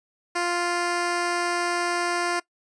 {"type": "tone", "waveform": "10% pulse", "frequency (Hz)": 349.2, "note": "F4", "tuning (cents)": 0, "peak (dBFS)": -15, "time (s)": [0.35, 2.4], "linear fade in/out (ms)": 10, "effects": ["noise-tail reverb RT60 0.1 s tail -21 dB re dry", "resampled to 22050 Hz"]}